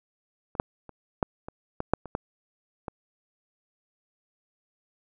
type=clicks; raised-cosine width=1 ms; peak=-27 / -6 / -29 / -9 / -23 / -15 / -6 / -25 / -13 / -19 dBFS; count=10; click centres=0.552 / 0.599 / 0.893 / 1.228 / 1.485 / 1.804 / 1.936 / 2.057 / 2.151 / 2.882 s; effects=none